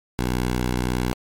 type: tone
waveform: 10% pulse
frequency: 61.74 Hz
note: B1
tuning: in tune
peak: -13 dBFS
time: 0.19-1.13 s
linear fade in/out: 0 ms
effects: MP3 64 kbps